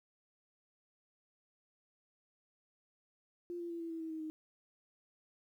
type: tone with pitch steps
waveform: sine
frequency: 348.5 / 343.1 / 337.8 / 332.6 / 327.4 / 322.4 / 317.4 / 312.5 Hz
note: F4 / F4 / E4 / E4 / E4 / E4 / D#4 / D#4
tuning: -4 / -31 / +42 / +16 / -12 / -38 / +35 / +8 cents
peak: -39 dBFS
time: 3.5-4.3 s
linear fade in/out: 0 ms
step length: 100 ms
effects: 12-bit